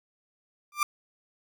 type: tone with exponential growth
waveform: 30% pulse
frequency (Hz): 1186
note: D6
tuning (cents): +17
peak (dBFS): -16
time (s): 0.72-0.83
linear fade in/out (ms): 2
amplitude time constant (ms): 23
effects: none